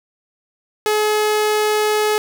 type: tone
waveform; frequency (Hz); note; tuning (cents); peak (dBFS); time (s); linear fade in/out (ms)
sawtooth; 425; G#4; +40; -11; 0.86-2.18; 0
effects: none